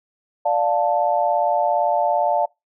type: chord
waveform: sine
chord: D minor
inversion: none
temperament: just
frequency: 587.3 / 704.8 / 881 Hz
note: D5 / F5 / A5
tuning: 0 / +16 / +2 cents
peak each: -21 / -20 / -21 dBFS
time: 0.45-2.46 s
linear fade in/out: 10 ms
effects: noise-tail reverb RT60 0.2 s tail -25 dB re dry

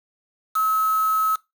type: tone with quantisation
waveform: sine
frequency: 1290 Hz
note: E6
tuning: 38 cents flat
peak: -18 dBFS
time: 0.55-1.36 s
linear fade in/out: 10 ms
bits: 5
effects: noise-tail reverb RT60 0.2 s tail -20 dB re dry

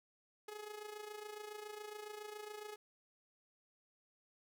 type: tone with amplitude modulation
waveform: sawtooth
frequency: 421.8 Hz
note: G#4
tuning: 27 cents sharp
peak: -40 dBFS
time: 0.48-2.76 s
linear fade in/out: 5 ms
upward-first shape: sine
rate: 27.2 Hz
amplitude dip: 65%
effects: none

